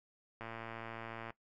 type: click train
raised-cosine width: 0.5 ms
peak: -29 dBFS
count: 103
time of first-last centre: 0.41-1.305 s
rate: 114 Hz
effects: noise-tail reverb RT60 0.1 s tail -18 dB re dry